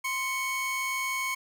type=tone pair together; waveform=45% pulse; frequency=1045.1 / 2217 Hz; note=C6 / C#7; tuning=-2 / 0 cents; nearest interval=octave + minor second; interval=1302 cents; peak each=-33 / -30 dBFS; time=0.04-1.35 s; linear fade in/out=10 ms; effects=none